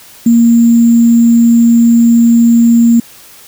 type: tone with sample-and-hold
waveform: sine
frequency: 233.1 Hz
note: A#3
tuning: in tune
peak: -3 dBFS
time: 0.26-3 s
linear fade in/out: 5 ms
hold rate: 7350 Hz
effects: white hiss -37 dBFS RMS until 3.47 s